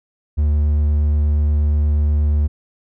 triangle tone, 74.3 Hz, D2, 21 cents sharp, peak -11 dBFS, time 0.37-2.48 s, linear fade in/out 20 ms, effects none

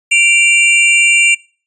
square tone pair together, 2349 / 2768 Hz, D7 / F7, 0 / -16 cents, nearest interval minor third, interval 284 cents, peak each -11 dBFS, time 0.11-1.35 s, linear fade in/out 10 ms, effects noise-tail reverb RT60 0.4 s tail -23 dB re dry + resampled to 24000 Hz

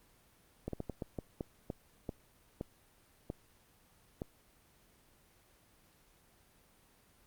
slowing click train, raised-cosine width 2 ms, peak -24 dBFS, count 12, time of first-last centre 0.68-4.219 s, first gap 53 ms, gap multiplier 1.33, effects pink hiss -66 dBFS RMS until 7.26 s + Opus 24 kbps

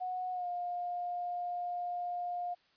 sine tone with pitch glide, 734 to 708.2 Hz, F#5 to F5, -14 to +24 cents, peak -34 dBFS, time 0-2.55 s, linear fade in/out 20 ms, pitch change -62 cents, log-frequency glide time 0.32-0.47 s, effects white hiss -69 dBFS RMS until 2.76 s + resampled to 11025 Hz

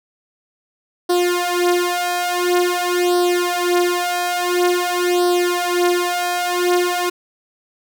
sawtooth tone with flanger, 354.5 Hz, F4, 26 cents sharp, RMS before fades -18 dBFS, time 1.09-7.1 s, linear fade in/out 10 ms, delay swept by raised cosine 0.21 to 4.41 ms, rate 0.48 Hz, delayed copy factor +0.9, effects none

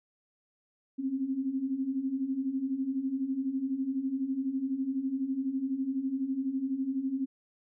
sine beating tone pair, 257.9 / 269.9 Hz, C4 / C#4, -25 / -46 cents, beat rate 12 Hz, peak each -35 / -30 dBFS, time 0.98-7.26 s, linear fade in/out 20 ms, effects none

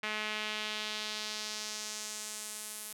sawtooth tone with band-pass filter sweep, 213.6 Hz, G#3, 49 cents sharp, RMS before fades -39 dBFS, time 0.03-2.93 s, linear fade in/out 5 ms, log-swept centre 2300 to 11000 Hz, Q 1.6, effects none

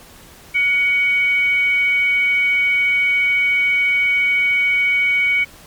sine tone with frequency modulation, 2243 Hz, C#7, 20 cents sharp, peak -13 dBFS, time 0.54-5.45 s, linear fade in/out 20 ms, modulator 789 Hz, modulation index 0.26, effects pink hiss -43 dBFS RMS until 5.66 s + MP3 96 kbps

